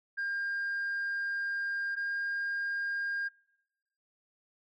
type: tone pair in turn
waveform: sine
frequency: 1605 / 1611.8 Hz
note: G6 / G6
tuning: +40 / +48 cents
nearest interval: unison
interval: 8 cents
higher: second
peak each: -29 / -29 dBFS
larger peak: neither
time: 0.17-1.96 / 1.96-3.29 s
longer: first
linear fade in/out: 20 ms
effects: noise-tail reverb RT60 1.0 s tail -26 dB re dry + tanh soft clip ceiling -29 dBFS